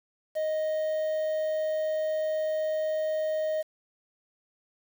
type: tone with quantisation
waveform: triangle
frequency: 622.3 Hz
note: D#5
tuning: in tune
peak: -24 dBFS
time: 0.35-3.63 s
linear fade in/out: 20 ms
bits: 8
effects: none